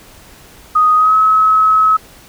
sine tone with pitch glide, 1246 to 1284.7 Hz, D#6 to E6, +2 to -45 cents, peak -7 dBFS, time 0.75-1.97 s, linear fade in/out 10 ms, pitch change +53 cents, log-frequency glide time 0.96-1.15 s, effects pink hiss -41 dBFS RMS until 2.28 s

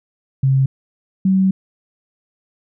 sine tone pair in turn, 134.1 / 190.25 Hz, C3 / F#3, +43 / +48 cents, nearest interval tritone, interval 605 cents, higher second, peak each -11 dBFS, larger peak neither, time 0.43-0.66 / 1.25-1.51 s, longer second, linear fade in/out 5 ms, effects none

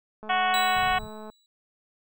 click train, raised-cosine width 1 ms, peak -29 dBFS, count 231, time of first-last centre 0.23-1.3 s, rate 215 Hz
harmonic tone, 369.8 Hz, F#4, 1 cent flat, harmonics 2 / 3 / 4 / 5 / 6 / 7 / 8 / 9, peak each -24 / -28 / -30 / -32 / -34 / -35 / -36 / -37 dBFS, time 0.29-0.99 s, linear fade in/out 10 ms
35% pulse tone with exponential decay, 3926 Hz, B7, 11 cents flat, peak -24 dBFS, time 0.54-1.46 s, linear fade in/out 1 ms, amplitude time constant 200 ms
pink low-pass noise, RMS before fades -40 dBFS, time 0.75-1.09 s, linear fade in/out 20 ms, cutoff 170 Hz, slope 48 dB/octave
effects none

